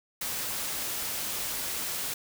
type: noise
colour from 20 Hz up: white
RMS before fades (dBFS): -33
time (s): 0.21-2.14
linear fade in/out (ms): 5
effects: none